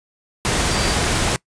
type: tone in noise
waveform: sine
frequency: 4699 Hz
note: D8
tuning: in tune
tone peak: -29 dBFS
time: 0.71-0.94 s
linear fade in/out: 0 ms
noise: pink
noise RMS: -19 dBFS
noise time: 0.45-1.36 s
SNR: -13 dB
effects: noise-tail reverb RT60 0.1 s tail -22 dB re dry + resampled to 22050 Hz